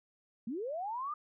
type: linear sweep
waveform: sine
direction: up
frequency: 204.7 to 1237 Hz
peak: -35 dBFS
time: 0.47-1.14 s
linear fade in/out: 5 ms
effects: none